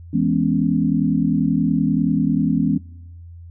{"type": "chord", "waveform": "sine", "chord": "C# minor seventh", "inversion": "first", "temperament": "equal", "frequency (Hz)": [164.81, 207.7, 246.9, 277.2], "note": ["E3", "G#3", "B3", "C#4"], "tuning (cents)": [0, 0, 0, 0], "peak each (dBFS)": -21, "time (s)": [0.13, 2.78], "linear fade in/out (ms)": 10, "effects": ["noise-tail reverb RT60 0.9 s tail -23 dB re dry", "added 85 Hz sine -36 dBFS peak until 3.5 s"]}